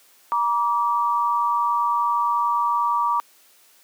sine tone pair together, 951.3 / 1162 Hz, A#5 / D6, +35 / -19 cents, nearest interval minor third, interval 346 cents, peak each -21 dBFS, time 0.32-3.2 s, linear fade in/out 0 ms, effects white hiss -55 dBFS RMS until 3.83 s + high-pass 300 Hz 12 dB/octave

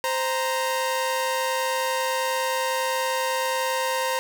sawtooth tone pair together, 521.1 / 932.3 Hz, C5 / A#5, -7 / 0 cents, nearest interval minor seventh, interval 1007 cents, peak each -22 dBFS, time 0.04-4.19 s, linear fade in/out 0 ms, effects none

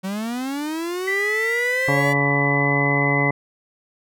45% pulse linear sweep, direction up, 185 to 579 Hz, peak -24 dBFS, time 0.03-2.14 s, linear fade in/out 20 ms
sine tone with pitch glide, 1975 to 2023 Hz, B6 to B6, 0 to +41 cents, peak -20 dBFS, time 1.07-3.31 s, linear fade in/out 10 ms, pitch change +41 cents, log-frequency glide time 1.67-3.11 s
harmonic tone, 141.8 Hz, C#3, 40 cents sharp, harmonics 1 / 2 / 3 / 4 / 5 / 6 / 7 / 8, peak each -22 / -25 / -27 / -28 / -29 / -30 / -30 / -31 dBFS, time 1.88-3.31 s, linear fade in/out 2 ms
effects none

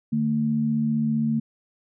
sine tone pair together, 149.94 / 225.3 Hz, D3 / A3, +36 / +41 cents, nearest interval perfect fifth, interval 705 cents, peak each -27 / -21 dBFS, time 0.12-1.4 s, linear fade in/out 10 ms, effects none

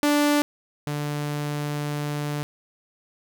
sawtooth tone pair in turn, 292.9 / 147.13 Hz, D4 / D3, -5 / +4 cents, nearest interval octave, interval 1191 cents, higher first, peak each -14 / -22 dBFS, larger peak first, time 0.03-0.42 / 0.87-2.43 s, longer second, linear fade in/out 0 ms, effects none

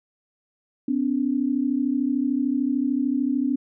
sine tone pair together, 252.6 / 286 Hz, B3 / D4, +39 / -46 cents, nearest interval major second, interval 215 cents, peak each -23 dBFS, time 0.88-3.56 s, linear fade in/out 5 ms, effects none

